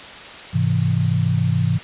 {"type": "chord", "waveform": "sine", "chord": "Ab augmented", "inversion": "none", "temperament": "equal", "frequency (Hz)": [103.83, 130.81, 164.81], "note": ["Ab2", "C3", "E3"], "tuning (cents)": [0, 0, 0], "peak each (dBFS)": -20, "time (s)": [0.53, 1.79], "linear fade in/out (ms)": 20, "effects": ["white hiss -36 dBFS RMS until 1.83 s", "resampled to 8000 Hz"]}